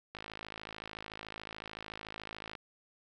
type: click train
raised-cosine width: 0.3 ms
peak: -26 dBFS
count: 130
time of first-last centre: 0.15-2.552 s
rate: 53.7 Hz
effects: none